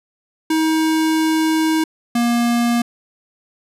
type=tone pair in turn; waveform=square; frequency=317.5 / 237.1 Hz; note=D#4 / A#3; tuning=+35 / +30 cents; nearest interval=perfect fourth; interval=505 cents; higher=first; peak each=-15 dBFS; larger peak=neither; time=0.5-1.84 / 2.15-2.82 s; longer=first; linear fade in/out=5 ms; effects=resampled to 32000 Hz